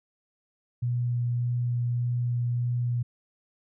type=tone with vibrato; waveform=sine; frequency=121.2 Hz; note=B2; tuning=32 cents flat; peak=-24 dBFS; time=0.82-3.03 s; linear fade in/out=10 ms; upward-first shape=sine; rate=1.7 Hz; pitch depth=8 cents each way; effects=none